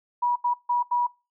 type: tone bursts at uneven times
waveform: sine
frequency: 969 Hz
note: B5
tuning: 33 cents flat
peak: -20 dBFS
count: 4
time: 0.22-0.36 / 0.44-0.54 / 0.69-0.83 / 0.91-1.07 s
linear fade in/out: 10 ms
effects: noise-tail reverb RT60 0.3 s tail -24 dB re dry